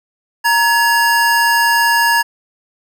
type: tone pair together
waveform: square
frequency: 932.3 / 1694.1 Hz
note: A#5 / G#6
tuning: 0 / +34 cents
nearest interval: minor seventh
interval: 1034 cents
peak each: -14 dBFS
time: 0.44-2.23 s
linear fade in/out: 20 ms
effects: none